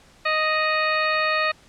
harmonic tone with a mistuned harmonic, 622.3 Hz, D#5, in tune, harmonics 1 / 2 / 3 / 4 / 5 / 6 / 7, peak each -26 / -24 / -25 / -26 / -38 / -34 / -32 dBFS, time 0.25-1.52 s, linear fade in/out 10 ms, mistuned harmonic 5, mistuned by -110 cents, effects pink hiss -53 dBFS RMS until 1.68 s + low-pass 8000 Hz 12 dB/octave

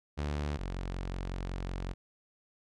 sawtooth tone pair in turn, 73.42 / 45.39 Hz, D2 / F#1, 0 / -32 cents, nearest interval minor sixth, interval 832 cents, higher first, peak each -28 / -31 dBFS, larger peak first, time 0.17-0.58 / 0.58-1.94 s, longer second, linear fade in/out 20 ms, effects low-pass 6000 Hz 12 dB/octave

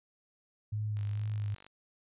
sine tone with vibrato, 105 Hz, G#2, 19 cents sharp, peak -31 dBFS, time 0.72-1.55 s, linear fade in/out 10 ms, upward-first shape sine, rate 2.2 Hz, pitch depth 29 cents each way
click train, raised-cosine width 0.2 ms, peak -35 dBFS, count 35, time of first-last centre 0.97-1.665 s, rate 48.9 Hz
effects resampled to 8000 Hz

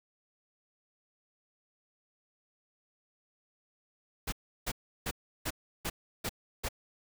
pink noise bursts, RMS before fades -34 dBFS, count 7, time 4.27-6.688 s, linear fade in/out 10 ms, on 54 ms, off 340 ms, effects none

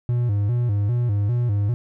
triangle tone with vibrato, 111.1 Hz, A2, 17 cents sharp, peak -16 dBFS, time 0.09-1.74 s, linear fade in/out 0 ms, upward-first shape square, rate 2.5 Hz, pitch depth 150 cents each way, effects none

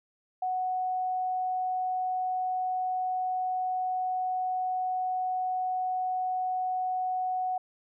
sine tone, 740 Hz, F#5, in tune, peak -27 dBFS, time 0.42-7.58 s, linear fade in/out 5 ms, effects none

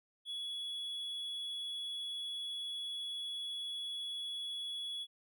triangle tone, 3378 Hz, G#7, 29 cents sharp, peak -37 dBFS, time 0.25-5.07 s, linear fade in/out 50 ms, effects none

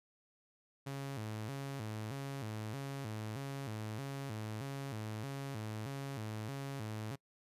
sawtooth tone with vibrato, 122.2 Hz, B2, 18 cents flat, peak -36 dBFS, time 0.86-7.16 s, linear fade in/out 10 ms, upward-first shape square, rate 1.6 Hz, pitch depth 210 cents each way, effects noise-tail reverb RT60 0.1 s tail -24 dB re dry + resampled to 32000 Hz

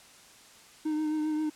triangle tone with vibrato, 307.7 Hz, D#4, 19 cents flat, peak -25 dBFS, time 0.85-1.5 s, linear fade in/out 10 ms, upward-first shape triangle, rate 7.5 Hz, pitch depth 29 cents each way, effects white hiss -54 dBFS RMS until 1.55 s + low-pass 9000 Hz 12 dB/octave

